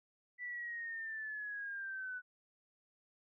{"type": "linear sweep", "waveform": "sine", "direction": "down", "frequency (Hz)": [1979, 1479], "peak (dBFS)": -40, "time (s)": [0.38, 2.22], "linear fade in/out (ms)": 50, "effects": []}